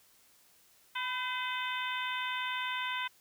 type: harmonic tone with a mistuned harmonic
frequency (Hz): 510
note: C5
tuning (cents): -44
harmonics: 2 / 3 / 4 / 5 / 6 / 7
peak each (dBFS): -37 / -39 / -40 / -41 / -42 / -42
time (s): 0.95-3.08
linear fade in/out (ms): 10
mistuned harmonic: 2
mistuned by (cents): -37
effects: white hiss -64 dBFS RMS until 3.2 s